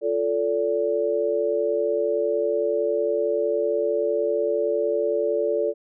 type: chord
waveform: sine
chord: D minor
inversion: first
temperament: equal with one note detuned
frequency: 349.2 / 440 / 575.6 Hz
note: F4 / A4 / D5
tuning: 0 / 0 / -35 cents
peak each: -28 / -23 / -24 dBFS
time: 0.01-5.74 s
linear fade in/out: 50 ms
effects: none